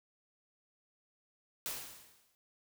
white noise with exponential decay, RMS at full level -37 dBFS, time 1.66-2.35 s, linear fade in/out 0 ms, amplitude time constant 150 ms, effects none

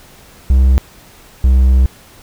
triangle tone pair in turn, 65.2 / 64.38 Hz, C2 / C2, -5 / -27 cents, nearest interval unison, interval 22 cents, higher first, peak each -4 dBFS, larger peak neither, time 0.5-0.78 / 1.44-1.86 s, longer second, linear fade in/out 0 ms, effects pink hiss -42 dBFS RMS until 2.22 s

